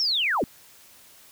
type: linear sweep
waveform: sine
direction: down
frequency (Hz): 5588 to 160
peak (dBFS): -21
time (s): 0-0.44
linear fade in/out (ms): 0
effects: white hiss -52 dBFS RMS until 1.31 s